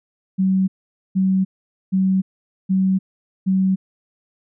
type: tone bursts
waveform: sine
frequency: 189.6 Hz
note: F#3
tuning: 43 cents sharp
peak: -14 dBFS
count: 5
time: 0.38-3.76 s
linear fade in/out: 20 ms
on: 300 ms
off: 470 ms
effects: none